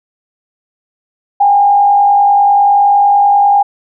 sine tone with frequency modulation, 809 Hz, G#5, 46 cents flat, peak -5 dBFS, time 1.4-3.63 s, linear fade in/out 10 ms, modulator 50.4 Hz, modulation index 0.41, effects none

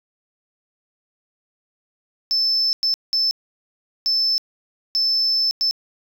sine tone bursts at uneven times, 5274 Hz, E8, in tune, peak -15 dBFS, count 6, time 2.31-2.73 / 2.83-2.94 / 3.13-3.31 / 4.06-4.38 / 4.95-5.51 / 5.61-5.71 s, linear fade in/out 0 ms, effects tanh soft clip ceiling -13 dBFS + 9-bit

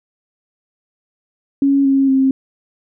sine tone with pitch steps, 277.2 / 271.8 / 266.5 Hz, C#4 / C#4 / C4, 0 / -34 / +32 cents, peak -10 dBFS, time 1.62-2.31 s, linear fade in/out 2 ms, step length 230 ms, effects none

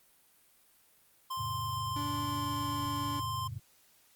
square tone, 1046.5 Hz, C6, in tune, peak -35 dBFS, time 1.3-3.48 s, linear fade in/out 10 ms
sine chord, F augmented, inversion none, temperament just, 87.31 / 109.13 / 136.42 Hz, F2 / A2 / C#3, 0 / -14 / -27 cents, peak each -44 / -40 / -43 dBFS, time 1.37-3.6 s, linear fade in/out 20 ms
45% pulse tone with pitch glide, 290.2 to 287.7 Hz, D4 to D4, -21 to -36 cents, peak -38 dBFS, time 1.96-3.2 s, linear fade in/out 5 ms, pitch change -15 cents, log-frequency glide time 2.21-2.87 s
effects white hiss -65 dBFS RMS until 4.15 s + Opus 32 kbps

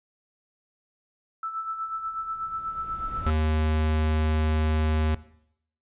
sine tone with tremolo, 1318.5 Hz, E6, in tune, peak -27 dBFS, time 1.43-3.3 s, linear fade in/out 2 ms, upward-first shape sine, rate 8.2 Hz, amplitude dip 65%
brown noise with exponential growth, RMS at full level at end -33 dBFS, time 1.64-3.3 s, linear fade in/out 0 ms, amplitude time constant 360 ms
square tone, 77.78 Hz, D#2, in tune, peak -22 dBFS, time 3.26-5.15 s, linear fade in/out 5 ms
effects noise-tail reverb RT60 0.7 s tail -17 dB re dry + resampled to 8000 Hz

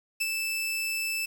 sawtooth tone with ADSR envelope, 2637 Hz, E7, in tune, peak -21 dBFS, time 0.2-1.26 s, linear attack 13 ms, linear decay 35 ms, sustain -4 dB, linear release 11 ms, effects 8-bit

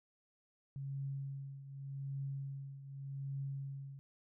sine tone with tremolo, 137.6 Hz, C#3, 12 cents flat, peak -37 dBFS, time 0.76-3.99 s, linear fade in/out 0 ms, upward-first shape triangle, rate 0.85 Hz, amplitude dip 75%, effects none

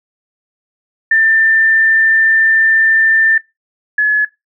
sine tone pair in turn, 1787 / 1704.2 Hz, A6 / G#6, +26 / +44 cents, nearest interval minor second, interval 82 cents, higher first, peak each -7 / -8 dBFS, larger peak first, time 1.11-3.38 / 3.98-4.25 s, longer first, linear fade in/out 5 ms, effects noise-tail reverb RT60 0.2 s tail -21 dB re dry

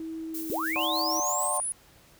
sine tone with pitch glide, 323 to 320.4 Hz, E4 to E4, -35 to -49 cents, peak -33 dBFS, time 0-1.2 s, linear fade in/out 2 ms, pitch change -14 cents, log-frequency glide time 0.19-0.74 s
violet noise with tremolo, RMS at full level -36 dBFS, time 0.34-1.58 s, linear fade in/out 5 ms, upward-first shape sine, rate 6.6 Hz, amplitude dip 45%
sine linear sweep, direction up, 234 to 10450 Hz, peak -28 dBFS, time 0.5-1.72 s, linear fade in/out 0 ms
sine chord, D dominant seventh, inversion none, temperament just, 587.3 / 734.2 / 881 / 1057.2 Hz, D5 / F#5 / A5 / C6, 0 / -14 / +2 / +18 cents, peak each -34 / -33 / -35 / -31 dBFS, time 0.76-1.6 s, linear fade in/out 0 ms
effects pink hiss -57 dBFS RMS until 2.19 s

